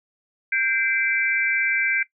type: tone cluster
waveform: sine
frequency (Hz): 1582 / 2066 / 2329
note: G6 / C7 / D7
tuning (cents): +15 / -22 / -15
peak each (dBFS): -24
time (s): 0.52-2.03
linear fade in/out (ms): 5
effects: noise-tail reverb RT60 0.1 s tail -17 dB re dry